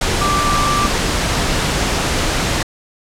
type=tone in noise; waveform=sine; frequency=1174.7 Hz; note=D6; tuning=in tune; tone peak=-16 dBFS; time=0.21-0.87 s; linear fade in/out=5 ms; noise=pink; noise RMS=-17 dBFS; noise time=0.01-2.63 s; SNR=-2 dB; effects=low-pass 8000 Hz 12 dB/octave